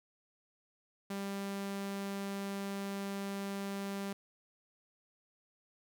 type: tone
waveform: sawtooth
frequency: 197.9 Hz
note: G3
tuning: 17 cents sharp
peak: -33 dBFS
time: 1.1-4.13 s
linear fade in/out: 5 ms
effects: none